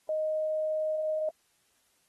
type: tone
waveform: sine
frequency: 622.3 Hz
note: D#5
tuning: in tune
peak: -27 dBFS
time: 0.09-1.29 s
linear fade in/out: 2 ms
effects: white hiss -70 dBFS RMS until 2.08 s + AAC 32 kbps